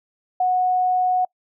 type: tone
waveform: sine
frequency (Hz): 734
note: F#5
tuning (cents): -14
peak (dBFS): -16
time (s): 0.4-1.25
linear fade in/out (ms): 5
effects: noise-tail reverb RT60 0.1 s tail -26 dB re dry